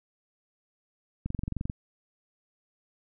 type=click train; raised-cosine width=5 ms; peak=-19 dBFS; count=11; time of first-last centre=1.26-1.699 s; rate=22.8 Hz; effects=none